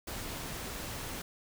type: noise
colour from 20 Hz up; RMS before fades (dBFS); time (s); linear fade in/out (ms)
pink; -40; 0.07-1.22; 5
effects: none